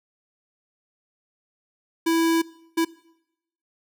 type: tone bursts at uneven times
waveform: square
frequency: 329.6 Hz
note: E4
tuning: in tune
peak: -19 dBFS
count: 2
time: 2.06-2.42 / 2.77-2.85 s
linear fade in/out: 10 ms
effects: noise-tail reverb RT60 0.8 s tail -21 dB re dry